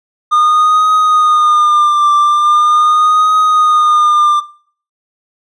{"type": "tone with vibrato", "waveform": "triangle", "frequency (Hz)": 1216, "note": "D#6", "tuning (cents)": -40, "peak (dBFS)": -5, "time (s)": [0.31, 4.41], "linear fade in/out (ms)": 20, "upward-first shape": "triangle", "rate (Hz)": 0.41, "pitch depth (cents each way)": 57, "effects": ["noise-tail reverb RT60 0.5 s tail -19 dB re dry", "resampled to 24000 Hz"]}